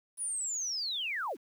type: linear sweep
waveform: sine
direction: down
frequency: 9956 to 185 Hz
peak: -32 dBFS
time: 0.17-1.37 s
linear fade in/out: 50 ms
effects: 10-bit